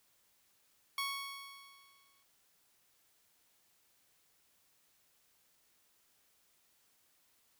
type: tone with exponential decay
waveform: 15% pulse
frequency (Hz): 1108.7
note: C#6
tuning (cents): 0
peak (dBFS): -27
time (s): 0.98-2.23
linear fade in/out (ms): 2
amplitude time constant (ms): 270
effects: white hiss -72 dBFS RMS until 7.59 s